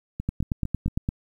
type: two click trains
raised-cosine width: 5 ms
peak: -17 / -12 dBFS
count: 4 / 8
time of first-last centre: 0.2-0.88 / 0.29-1.089 s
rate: 4.41 / 8.76 Hz
effects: 9-bit